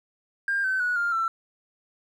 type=tone with pitch steps; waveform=triangle; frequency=1601 / 1531.4 / 1464.7 / 1401 / 1340.1 Hz; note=G6 / G6 / F#6 / F6 / E6; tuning=+36 / -41 / -18 / +5 / +28 cents; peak=-19 dBFS; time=0.48-1.28 s; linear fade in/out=2 ms; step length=160 ms; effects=tanh soft clip ceiling -20 dBFS